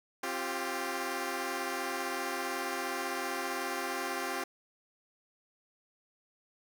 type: chord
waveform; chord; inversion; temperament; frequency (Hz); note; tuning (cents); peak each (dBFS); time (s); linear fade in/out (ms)
10% pulse; C suspended fourth; none; equal with one note detuned; 266.4 / 349.2 / 392; C4 / F4 / G4; +31 / 0 / 0; -31 / -29 / -29; 0.23-4.44; 5
effects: none

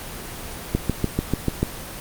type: click train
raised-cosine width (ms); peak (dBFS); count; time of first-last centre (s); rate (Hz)
3; -6; 7; 0.75-1.63; 6.82
effects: pink hiss -34 dBFS RMS until 2 s + Opus 24 kbps

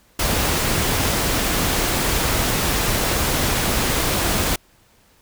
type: noise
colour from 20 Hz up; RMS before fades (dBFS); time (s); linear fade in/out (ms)
pink; -20; 0.19-4.56; 5
effects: pink hiss -56 dBFS RMS until 5.21 s

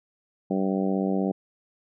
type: harmonic tone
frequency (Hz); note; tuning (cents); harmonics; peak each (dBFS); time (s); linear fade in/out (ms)
96.2; G2; -32; 2 / 3 / 4 / 5 / 6 / 7 / 8; -25 / -29 / -31 / -33 / -35 / -36 / -37; 0.5-1.32; 10
effects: none

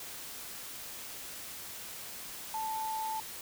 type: tone in noise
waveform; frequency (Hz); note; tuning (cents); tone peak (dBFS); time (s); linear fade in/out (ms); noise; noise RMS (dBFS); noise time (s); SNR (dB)
sine; 880; A5; 0; -33; 2.54-3.2; 2; white; -44; 0-3.41; +8
effects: none

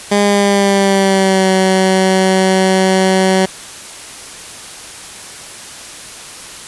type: tone with pitch glide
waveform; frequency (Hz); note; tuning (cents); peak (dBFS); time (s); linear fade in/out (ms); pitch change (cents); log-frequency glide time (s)
15% pulse; 203.7 to 188.96; G#3 to F#3; -33 to +37; -3; 0.11-3.46; 10; -130; 0.23-1.5
effects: white hiss -31 dBFS RMS until 6.67 s + resampled to 24000 Hz

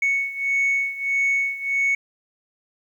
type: beating tone pair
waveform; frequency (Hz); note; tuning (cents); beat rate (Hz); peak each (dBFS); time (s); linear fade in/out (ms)
sine; 2216 / 2217.6; C#7 / C#7; -1 / 0; 1.6; -20 / -23; 0.02-1.95; 5
effects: tanh soft clip ceiling -15 dBFS + 9-bit

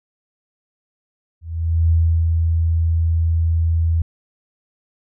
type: tone with ADSR envelope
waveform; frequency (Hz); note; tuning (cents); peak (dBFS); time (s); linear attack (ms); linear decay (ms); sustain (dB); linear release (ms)
sine; 82.41; E2; 0; -11; 1.41-4.02; 490; 350; -3; 4
effects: none

